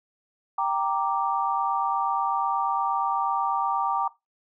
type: chord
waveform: sine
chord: G minor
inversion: none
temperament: equal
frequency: 784 / 932.3 / 1174.7 Hz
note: G5 / Bb5 / D6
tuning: 0 / 0 / 0 cents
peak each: -27 dBFS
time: 0.58-4.08 s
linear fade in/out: 5 ms
effects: noise-tail reverb RT60 0.2 s tail -18 dB re dry